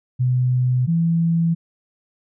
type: tone pair in turn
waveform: sine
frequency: 126.1 / 166.73 Hz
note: B2 / E3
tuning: +36 / +20 cents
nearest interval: perfect fourth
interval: 484 cents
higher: second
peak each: -15 dBFS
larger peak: neither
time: 0.19-0.87 / 0.87-1.55 s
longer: neither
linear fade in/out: 20 ms
effects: none